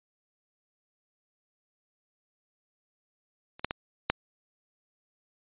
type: clicks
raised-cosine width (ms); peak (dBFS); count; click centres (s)
0.3; -30 / -11 / -13 / -6; 4; 3.595 / 3.646 / 3.709 / 4.1
effects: resampled to 8000 Hz